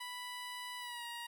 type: tone with pitch glide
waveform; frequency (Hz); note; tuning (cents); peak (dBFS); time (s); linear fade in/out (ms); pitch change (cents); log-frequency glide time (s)
15% pulse; 987.8 to 945.9; B5 to A#5; 0 to +25; -36; 0-1.27; 10; -75; 0.79-1.05
effects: none